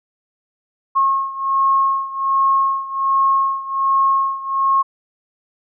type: beating tone pair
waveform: sine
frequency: 1084 / 1085.3 Hz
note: C#6 / C#6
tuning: -39 / -37 cents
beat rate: 1.3 Hz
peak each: -16 / -19 dBFS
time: 0.95-4.83 s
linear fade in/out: 20 ms
effects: none